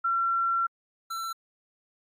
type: tone pair in turn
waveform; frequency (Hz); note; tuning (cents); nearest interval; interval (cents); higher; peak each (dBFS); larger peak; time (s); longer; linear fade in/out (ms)
sine / square; 1360 / 1342.8; F6 / E6; -46 / +32; unison; 22; first; -23 / -32; first; 0.04-0.67 / 1.1-1.33; first; 10
effects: AAC 48 kbps